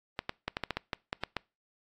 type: clicks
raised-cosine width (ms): 0.3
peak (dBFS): -15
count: 11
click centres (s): 0.191 / 0.294 / 0.48 / 0.569 / 0.637 / 0.707 / 0.77 / 0.932 / 1.129 / 1.236 / 1.367
effects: noise-tail reverb RT60 0.3 s tail -25 dB re dry + AAC 48 kbps